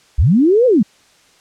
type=linear two-way sweep; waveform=sine; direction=up then down; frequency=46.25 to 523.3 to 172 Hz; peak=-8 dBFS; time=0.18-0.83 s; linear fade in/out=10 ms; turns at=0.66 s; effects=white hiss -51 dBFS RMS until 1.4 s + low-pass 7000 Hz 12 dB/octave